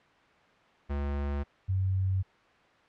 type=tone pair in turn; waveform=square / sine; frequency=71.1 / 94.81 Hz; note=C#2 / F#2; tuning=+45 / +43 cents; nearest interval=perfect fourth; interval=498 cents; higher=second; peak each=-30 / -25 dBFS; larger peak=second; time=0.89-1.44 / 1.68-2.23 s; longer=neither; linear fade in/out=20 ms; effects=white hiss -60 dBFS RMS until 2.88 s + low-pass 2000 Hz 12 dB/octave